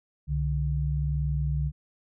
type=tone pair together; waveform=sine; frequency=65.5 / 146.77 Hz; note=C2 / D3; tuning=+2 / -1 cents; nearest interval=octave + major second; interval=1397 cents; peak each=-27 dBFS; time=0.27-1.72 s; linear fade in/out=50 ms; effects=none